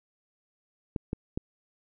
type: clicks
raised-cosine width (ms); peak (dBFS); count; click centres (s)
3; -17; 3; 0.962 / 1.131 / 1.375
effects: none